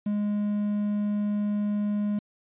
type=tone with quantisation; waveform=triangle; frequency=207.2 Hz; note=G#3; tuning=4 cents flat; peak=-22 dBFS; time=0.06-2.19 s; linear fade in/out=5 ms; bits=8; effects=resampled to 8000 Hz